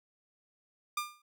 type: tone with exponential decay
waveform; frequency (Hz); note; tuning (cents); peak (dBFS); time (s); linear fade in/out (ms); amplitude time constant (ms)
sawtooth; 1200; D6; +37; -25; 0.97-1.22; 5; 53
effects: none